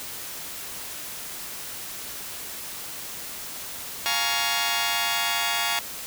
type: chord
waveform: 10% pulse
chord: Bb minor seventh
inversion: second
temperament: just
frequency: 699.2 / 839.1 / 932.3 / 1118.8 Hz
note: F5 / Ab5 / Bb5 / Db6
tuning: +2 / +18 / 0 / +16 cents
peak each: -21 dBFS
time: 4.06-5.79 s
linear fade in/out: 0 ms
effects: white hiss -36 dBFS RMS until 6.06 s